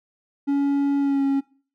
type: tone with pitch glide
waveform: triangle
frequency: 281.2 to 274.9 Hz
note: C#4 to C#4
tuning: +25 to -14 cents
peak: -16 dBFS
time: 0.47-1.41 s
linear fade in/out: 20 ms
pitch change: -39 cents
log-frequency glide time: 0.99-1.23 s
effects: noise-tail reverb RT60 0.4 s tail -20 dB re dry